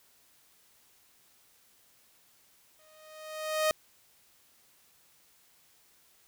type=tone with exponential growth; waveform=sawtooth; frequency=622.3 Hz; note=D#5; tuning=in tune; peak=-19 dBFS; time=2.79-3.71 s; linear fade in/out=0 ms; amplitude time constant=200 ms; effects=white hiss -64 dBFS RMS until 6.27 s